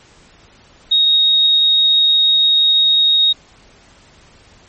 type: tone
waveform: sine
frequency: 3751 Hz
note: A#7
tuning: 10 cents sharp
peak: -9 dBFS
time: 0.91-3.33 s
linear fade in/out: 10 ms
effects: pink hiss -47 dBFS RMS until 4.68 s + MP3 32 kbps